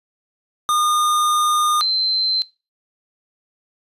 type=tone pair in turn; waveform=square / sine; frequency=1218 / 4097 Hz; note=D#6 / C8; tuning=-37 / -37 cents; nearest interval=octave + major sixth; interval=2100 cents; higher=second; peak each=-16 dBFS; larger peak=neither; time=0.69-1.81 / 1.81-2.42 s; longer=first; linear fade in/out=0 ms; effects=noise-tail reverb RT60 0.3 s tail -22 dB re dry + resampled to 32000 Hz